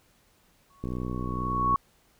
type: tone with exponential growth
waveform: sine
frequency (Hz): 1108.7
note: C#6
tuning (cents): 0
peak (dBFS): -19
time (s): 0.7-1.76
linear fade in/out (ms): 2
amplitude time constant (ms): 230
type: click train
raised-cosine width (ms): 3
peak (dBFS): -20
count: 57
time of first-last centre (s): 0.84-1.742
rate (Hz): 62.1
effects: pink hiss -64 dBFS RMS until 2.19 s